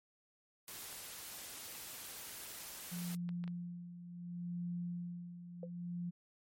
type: noise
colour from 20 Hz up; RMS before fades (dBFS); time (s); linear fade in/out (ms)
white; -48; 0.68-3.15; 0
type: clicks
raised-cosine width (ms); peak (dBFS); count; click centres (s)
0.3; -36; 4; 0.927 / 3.291 / 3.44 / 3.478
type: tone with tremolo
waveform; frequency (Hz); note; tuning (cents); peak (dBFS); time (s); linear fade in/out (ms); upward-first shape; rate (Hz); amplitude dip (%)
sine; 174.61; F3; 0; -37; 2.91-6.11; 20; sine; 0.69; 70
type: tone with exponential decay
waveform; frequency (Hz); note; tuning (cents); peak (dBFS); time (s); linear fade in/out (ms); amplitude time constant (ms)
sine; 510; C5; -44; -38; 5.63-5.7; 2; 15
effects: MP3 64 kbps